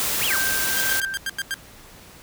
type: noise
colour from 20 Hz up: white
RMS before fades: -24 dBFS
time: 0-1 s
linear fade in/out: 0 ms
type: linear two-way sweep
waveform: sine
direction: up then down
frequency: 587.3 to 3387 to 587.3 Hz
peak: -23 dBFS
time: 0.18-0.39 s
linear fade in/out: 50 ms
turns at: 0.25 s
type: tone with tremolo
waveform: sine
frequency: 1568 Hz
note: G6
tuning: in tune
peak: -23 dBFS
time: 0.3-1.15 s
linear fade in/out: 5 ms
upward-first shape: sine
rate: 2 Hz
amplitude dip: 40%
type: tone bursts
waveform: sawtooth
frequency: 1594 Hz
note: G6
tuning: 28 cents sharp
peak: -20 dBFS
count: 7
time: 0.77-1.541 s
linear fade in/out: 0 ms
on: 33 ms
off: 90 ms
effects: pink hiss -46 dBFS RMS until 2.22 s